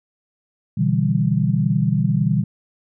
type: chord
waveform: sine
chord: E minor seventh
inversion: second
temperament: equal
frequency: 123.47 / 146.83 / 164.81 / 196 Hz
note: B2 / D3 / E3 / G3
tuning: 0 / 0 / 0 / 0 cents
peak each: -21 dBFS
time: 0.77-2.44 s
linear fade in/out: 10 ms
effects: none